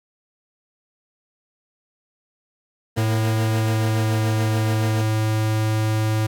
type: tone with tremolo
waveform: 20% pulse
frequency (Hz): 229.6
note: A#3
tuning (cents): -26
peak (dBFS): -21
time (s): 2.96-5.02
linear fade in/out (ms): 10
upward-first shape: triangle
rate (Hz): 7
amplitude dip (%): 75
type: tone with pitch glide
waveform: square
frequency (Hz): 110 to 108.99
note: A2 to A2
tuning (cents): 0 to -16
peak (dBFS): -19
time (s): 2.97-6.27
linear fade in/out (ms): 10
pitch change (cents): -16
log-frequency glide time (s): 3.49-4.23
effects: none